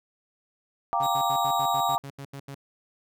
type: chord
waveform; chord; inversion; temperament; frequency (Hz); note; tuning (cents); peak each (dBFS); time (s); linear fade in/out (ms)
sine; G minor seventh; third; equal; 698.5 / 784 / 932.3 / 1174.7; F5 / G5 / Bb5 / D6; 0 / 0 / 0 / 0; -28; 0.93-1.98; 0
type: tone bursts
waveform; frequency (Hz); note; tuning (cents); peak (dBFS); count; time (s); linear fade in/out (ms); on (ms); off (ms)
sawtooth; 138.7; C#3; +1; -33; 11; 1-2.547; 5; 67; 81
type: tone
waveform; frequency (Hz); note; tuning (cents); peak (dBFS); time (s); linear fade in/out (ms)
sawtooth; 3800; A#7; +33; -30; 1.02-1.97; 20
effects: none